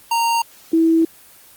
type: tone pair in turn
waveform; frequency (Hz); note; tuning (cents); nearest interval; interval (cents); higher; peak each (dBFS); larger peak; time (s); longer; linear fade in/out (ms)
square / sine; 926 / 326.7; A#5 / E4; -12 / -15; octave + tritone; 1803; first; -16 / -11; second; 0.11-0.42 / 0.73-1.05; second; 5
effects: white hiss -46 dBFS RMS until 1.56 s + Opus 24 kbps